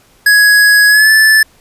square tone with pitch glide, 1671 to 1748 Hz, G#6 to A6, +10 to -12 cents, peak -5 dBFS, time 0.26-1.43 s, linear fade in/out 5 ms, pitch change +78 cents, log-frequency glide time 0.88-1.1 s, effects pink hiss -48 dBFS RMS until 1.6 s + resampled to 32000 Hz

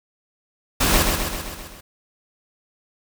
pink noise with echo, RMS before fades -18 dBFS, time 0.8-1.03 s, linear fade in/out 10 ms, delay 130 ms, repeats 6, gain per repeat -4 dB, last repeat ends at 1.81 s, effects none

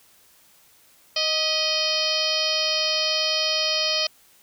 harmonic tone with a mistuned harmonic, 623 Hz, D#5, 2 cents sharp, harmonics 1 / 2 / 3 / 4 / 5 / 6 / 7 / 8 / 9, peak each -29 / -35 / -37 / -30 / -27 / -36 / -27 / -26 / -32 dBFS, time 1.16-4.07 s, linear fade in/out 5 ms, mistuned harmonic 3, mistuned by +58 cents, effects white hiss -56 dBFS RMS until 4.42 s

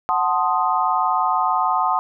sine chord, F# diminished seventh, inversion none, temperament equal, 740 / 880 / 1046.5 / 1244.5 Hz, F#5 / A5 / C6 / Eb6, 0 / 0 / 0 / 0 cents, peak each -22 dBFS, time 0.09-1.99 s, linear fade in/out 0 ms, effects none

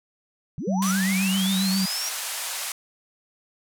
sine linear sweep, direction up, 116.8 to 5750 Hz, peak -28 dBFS, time 0.58-2.09 s, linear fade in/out 0 ms
sine tone with exponential growth, 5920 Hz, F#8, in tune, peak -26 dBFS, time 0.59-0.91 s, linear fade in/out 0 ms, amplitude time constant 69 ms
sine tone with vibrato, 191 Hz, G3, 45 cents flat, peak -21 dBFS, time 0.67-1.86 s, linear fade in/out 10 ms, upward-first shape triangle, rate 7.5 Hz, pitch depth 45 cents each way
white band-pass noise, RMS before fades -31 dBFS, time 0.82-2.72 s, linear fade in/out 2 ms, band 620 to 12000 Hz, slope 24 dB/octave
effects none

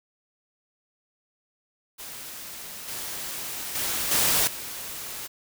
white noise with level steps, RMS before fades -39 / -34 / -28 / -22 / -36 dBFS, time 1.98-5.28 s, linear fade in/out 20 ms, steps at 2.88 / 3.75 / 4.11 / 4.47 s, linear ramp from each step 5 ms, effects none

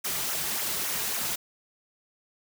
white noise with flanger, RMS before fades -30 dBFS, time 0.04-1.36 s, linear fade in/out 10 ms, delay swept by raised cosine 0.21 to 4.01 ms, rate 3.6 Hz, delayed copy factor -0.65, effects none

